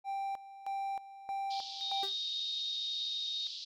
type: tone with tremolo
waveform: triangle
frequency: 786 Hz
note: G5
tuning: 4 cents sharp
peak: -32 dBFS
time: 0.04-2.07 s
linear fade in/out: 50 ms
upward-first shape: square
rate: 1.6 Hz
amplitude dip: 80%
type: band-pass noise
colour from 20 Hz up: white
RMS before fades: -44 dBFS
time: 1.5-3.65 s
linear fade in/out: 10 ms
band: 3400 to 4900 Hz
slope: 48 dB/octave
type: tone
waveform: sine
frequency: 3722 Hz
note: A#7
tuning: 3 cents flat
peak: -35 dBFS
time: 1.81-3.47 s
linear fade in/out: 0 ms
type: tone with exponential decay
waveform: sawtooth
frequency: 392 Hz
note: G4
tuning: in tune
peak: -34 dBFS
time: 2.03-2.18 s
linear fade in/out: 2 ms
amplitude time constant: 31 ms
effects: none